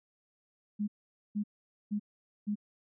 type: tone bursts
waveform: sine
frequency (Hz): 207.7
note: G#3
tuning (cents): 0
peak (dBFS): -29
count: 4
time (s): 0.79-2.556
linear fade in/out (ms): 20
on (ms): 89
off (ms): 470
effects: none